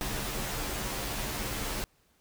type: noise with comb filter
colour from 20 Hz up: pink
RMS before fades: -34 dBFS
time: 0.01-1.84 s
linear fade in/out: 0 ms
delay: 12 ms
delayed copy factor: -0.9
effects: pink hiss -68 dBFS RMS until 2.2 s